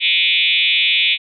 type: tone with frequency modulation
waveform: sine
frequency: 2960 Hz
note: F#7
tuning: in tune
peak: -12 dBFS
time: 0-1.18 s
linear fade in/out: 50 ms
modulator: 173 Hz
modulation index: 4.2
effects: none